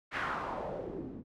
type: noise with low-pass filter sweep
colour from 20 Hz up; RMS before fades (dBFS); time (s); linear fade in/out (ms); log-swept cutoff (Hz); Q
white; -38; 0.11-1.24; 50; 1900 to 220; 2.7
effects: none